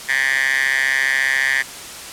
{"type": "tone with high-pass filter", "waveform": "10% pulse", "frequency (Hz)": 134.4, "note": "C3", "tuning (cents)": 47, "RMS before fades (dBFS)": -18, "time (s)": [0.08, 1.63], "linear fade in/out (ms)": 20, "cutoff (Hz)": 1800, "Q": 8.1, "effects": ["white hiss -33 dBFS RMS until 2.12 s", "low-pass 10000 Hz 12 dB/octave"]}